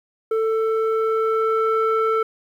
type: tone with low-pass filter sweep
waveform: square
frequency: 443.8 Hz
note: A4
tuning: 15 cents sharp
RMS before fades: -20 dBFS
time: 0.31-2.23 s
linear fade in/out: 5 ms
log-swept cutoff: 940 to 1500 Hz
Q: 2.8
effects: 9-bit